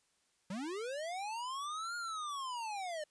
square linear two-way sweep, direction up then down, 174.61 to 1432 to 590 Hz, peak -39 dBFS, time 0.5-3.04 s, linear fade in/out 5 ms, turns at 1.96 s, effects white hiss -75 dBFS RMS until 3.1 s + resampled to 22050 Hz

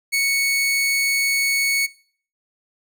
sawtooth tone, 2217 Hz, C#7, in tune, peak -14 dBFS, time 0.12-1.87 s, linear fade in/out 20 ms, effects noise-tail reverb RT60 0.5 s tail -21 dB re dry

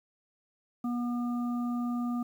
harmonic tone, 241.6 Hz, B3, 38 cents flat, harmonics 1 / 3 / 5, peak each -29 / -43 / -42 dBFS, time 0.84-2.23 s, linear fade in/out 5 ms, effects 10-bit

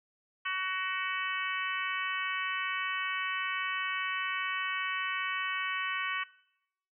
harmonic tone, 374.9 Hz, F#4, 23 cents sharp, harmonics 3 / 4 / 5 / 6 / 7 / 8, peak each -36 / -37 / -38 / -39 / -39 / -40 dBFS, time 0.45-6.24 s, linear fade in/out 10 ms, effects noise-tail reverb RT60 0.8 s tail -21 dB re dry

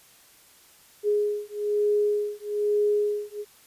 sine beating tone pair, 415.3 / 416.4 Hz, G#4 / G#4, 0 / +5 cents, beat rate 1.1 Hz, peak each -25 dBFS, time 1.03-3.45 s, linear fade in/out 50 ms, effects white hiss -55 dBFS RMS until 3.66 s + resampled to 32000 Hz

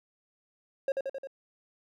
triangle tone with echo, 542 Hz, C#5, 39 cents flat, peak -23 dBFS, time 0.88-0.92 s, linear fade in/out 2 ms, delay 88 ms, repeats 4, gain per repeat -3 dB, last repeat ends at 1.272 s, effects none

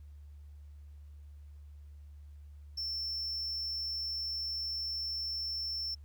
triangle tone, 5380 Hz, E8, 34 cents sharp, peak -33 dBFS, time 2.77-5.95 s, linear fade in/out 10 ms, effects added 73 Hz sine -48 dBFS peak until 6.04 s + pink hiss -75 dBFS RMS until 6.04 s

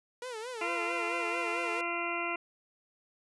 sawtooth tone with vibrato, 470 Hz, A#4, 14 cents sharp, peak -34 dBFS, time 0.22-1.81 s, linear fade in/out 2 ms, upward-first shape sine, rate 4.5 Hz, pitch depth 150 cents each way
harmonic tone, 343.3 Hz, F4, 30 cents flat, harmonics 1 / 2 / 3 / 4 / 6 / 7 / 8, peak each -39 / -39 / -39 / -39 / -39 / -39 / -39 dBFS, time 0.61-2.36 s, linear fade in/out 5 ms
effects resampled to 24000 Hz

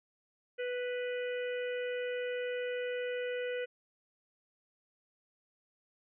harmonic tone, 493.9 Hz, B4, in tune, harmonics 1 / 3 / 4 / 5 / 6, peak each -34 / -44 / -46 / -48 / -50 dBFS, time 0.58-3.66 s, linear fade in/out 20 ms, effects none

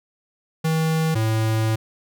square tone pair in turn, 160 / 110.64 Hz, D#3 / A2, +49 / +10 cents, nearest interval tritone, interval 639 cents, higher first, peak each -19 dBFS, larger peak neither, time 0.64-1.15 / 1.15-1.76 s, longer second, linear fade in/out 10 ms, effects none

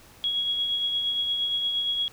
sine tone with tremolo, 3322 Hz, G#7, in tune, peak -22 dBFS, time 0.24-2.08 s, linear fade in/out 0 ms, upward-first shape triangle, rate 8.6 Hz, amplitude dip 40%, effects pink hiss -52 dBFS RMS until 2.12 s

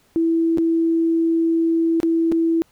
sine tone with dropouts, 329.6 Hz, E4, in tune, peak -15 dBFS, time 0.16-2.62 s, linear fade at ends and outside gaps 0 ms, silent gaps 0.574-0.583 / 2.002-2.031 / 2.317-2.322 s, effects pink hiss -59 dBFS RMS until 2.71 s

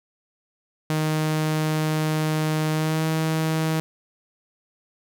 sawtooth tone with pitch glide, 155.56 to 159.01 Hz, D#3 to D#3, 0 to +38 cents, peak -17 dBFS, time 0.9-3.8 s, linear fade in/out 0 ms, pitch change +38 cents, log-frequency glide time 2.72-3.05 s, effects none

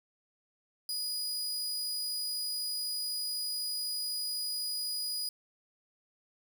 sawtooth tone, 4924 Hz, D#8, 19 cents flat, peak -30 dBFS, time 0.89-5.29 s, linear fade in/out 2 ms, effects 12-bit

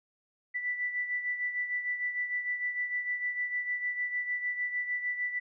sine beating tone pair, 1973 / 1979.6 Hz, B6 / B6, -2 / +4 cents, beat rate 6.6 Hz, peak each -31 / -38 dBFS, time 0.54-5.4 s, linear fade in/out 20 ms, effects none

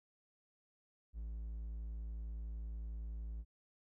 triangle tone, 55.4 Hz, A1, 13 cents sharp, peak -39 dBFS, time 1.13-3.45 s, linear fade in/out 50 ms, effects none

